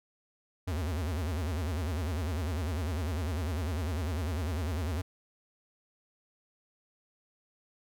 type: tone with vibrato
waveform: square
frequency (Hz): 82.41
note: E2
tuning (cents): 0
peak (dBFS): -31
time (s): 0.67-5.02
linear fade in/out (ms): 10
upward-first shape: sine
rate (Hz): 10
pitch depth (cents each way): 240
effects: none